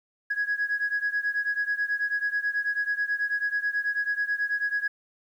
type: beating tone pair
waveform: sine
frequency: 1661.2 / 1670.4 Hz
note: G#6 / G#6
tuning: 0 / +10 cents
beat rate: 9.2 Hz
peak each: -26 / -28 dBFS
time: 0.3-4.88 s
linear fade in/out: 10 ms
effects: tanh soft clip ceiling -19 dBFS + 10-bit